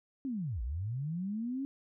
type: linear two-way sweep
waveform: sine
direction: down then up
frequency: 279.5 to 51.91 to 279.5 Hz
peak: -33 dBFS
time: 0.25-1.65 s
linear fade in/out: 0 ms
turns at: 0.62 s
effects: none